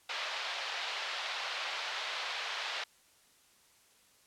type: band-pass noise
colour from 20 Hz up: white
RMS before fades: -38 dBFS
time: 0.09-2.84 s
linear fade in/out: 5 ms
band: 590 to 4100 Hz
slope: 24 dB/octave
effects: white hiss -65 dBFS RMS until 4.26 s + low-pass 11000 Hz 12 dB/octave